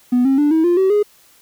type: tone with pitch steps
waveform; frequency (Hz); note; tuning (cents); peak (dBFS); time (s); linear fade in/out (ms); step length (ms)
triangle; 246.9 / 269.2 / 293.6 / 320.2 / 349.2 / 380.8 / 415.2; B3 / C4 / D4 / D#4 / F4 / F#4 / G#4; 0 / +49 / 0 / +50 / 0 / +50 / 0; -8; 0.12-1.03; 10; 130
effects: tanh soft clip ceiling -7 dBFS + white hiss -51 dBFS RMS until 1.41 s